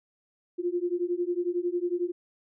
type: beating tone pair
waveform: sine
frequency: 346.6 / 357.6 Hz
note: F4 / F4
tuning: -13 / +41 cents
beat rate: 11 Hz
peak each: -29 dBFS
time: 0.58-2.12 s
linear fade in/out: 20 ms
effects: none